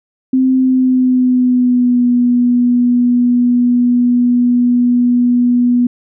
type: tone with pitch glide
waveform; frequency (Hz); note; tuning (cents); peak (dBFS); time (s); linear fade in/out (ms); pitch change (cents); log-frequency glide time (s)
sine; 260 to 244; C4 to B3; -11 to -21; -8; 0.33-5.87; 5; -110; 0.55-2.06
effects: none